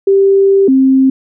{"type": "tone pair in turn", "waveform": "sine", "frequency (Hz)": [392, 265.1], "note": ["G4", "C4"], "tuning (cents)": [0, 23], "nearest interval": "perfect fifth", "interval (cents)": 677, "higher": "first", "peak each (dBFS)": -5, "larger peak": "neither", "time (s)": [[0.07, 0.68], [0.68, 1.1]], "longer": "first", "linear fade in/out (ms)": 5, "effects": []}